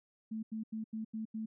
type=tone bursts; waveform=sine; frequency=220 Hz; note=A3; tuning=in tune; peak=-36 dBFS; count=6; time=0.31-1.46 s; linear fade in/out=10 ms; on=120 ms; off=86 ms; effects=none